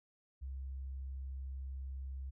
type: tone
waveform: sine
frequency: 66.6 Hz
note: C2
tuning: 31 cents sharp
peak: -40 dBFS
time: 0.41-2.31 s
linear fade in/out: 20 ms
effects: none